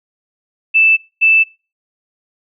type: tone pair in turn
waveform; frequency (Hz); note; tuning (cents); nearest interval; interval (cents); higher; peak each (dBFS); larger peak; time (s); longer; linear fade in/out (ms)
sine; 2641 / 2641; E7 / E7; +3 / +3; unison; 0; neither; -7; neither; 0.74-0.97 / 1.21-1.44; neither; 20
effects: noise-tail reverb RT60 0.3 s tail -22 dB re dry